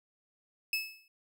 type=tone with exponential decay; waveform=30% pulse; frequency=2600 Hz; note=E7; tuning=24 cents flat; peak=-24 dBFS; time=0.73-1.08 s; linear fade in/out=2 ms; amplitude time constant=75 ms; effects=none